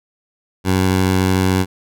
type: tone with vibrato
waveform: 15% pulse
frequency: 93.5 Hz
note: F#2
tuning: 19 cents sharp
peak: -7 dBFS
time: 0.64-1.66 s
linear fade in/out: 50 ms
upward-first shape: sine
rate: 11 Hz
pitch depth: 10 cents each way
effects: none